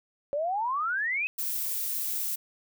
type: exponential sweep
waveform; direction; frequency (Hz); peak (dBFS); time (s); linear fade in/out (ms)
sine; up; 554.4 to 2600; -26; 0.33-1.27; 0
type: noise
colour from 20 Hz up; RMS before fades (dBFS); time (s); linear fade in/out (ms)
violet; -31; 1.38-2.36; 10
effects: none